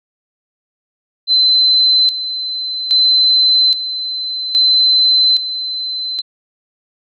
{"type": "tone with tremolo", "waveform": "sine", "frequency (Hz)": 4058, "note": "B7", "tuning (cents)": 46, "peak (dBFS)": -8, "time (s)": [1.27, 6.22], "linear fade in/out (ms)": 50, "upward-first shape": "square", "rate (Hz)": 0.61, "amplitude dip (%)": 70, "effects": []}